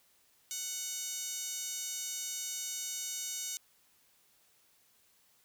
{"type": "tone with high-pass filter", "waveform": "15% pulse", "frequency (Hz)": 740, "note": "F#5", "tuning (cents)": 0, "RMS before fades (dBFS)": -39, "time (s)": [0.51, 3.57], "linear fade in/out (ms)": 0, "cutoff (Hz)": 5200, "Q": 3.6, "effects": ["white hiss -68 dBFS RMS until 5.44 s"]}